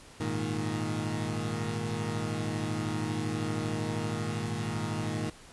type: chord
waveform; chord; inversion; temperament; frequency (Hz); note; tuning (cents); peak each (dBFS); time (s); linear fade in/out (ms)
20% pulse; Ab suspended second; none; equal; 103.83 / 116.54 / 155.56; Ab2 / Bb2 / Eb3; 0 / 0 / 0; -30; 0.2-5.3; 5
effects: pink hiss -52 dBFS RMS until 5.52 s + resampled to 24000 Hz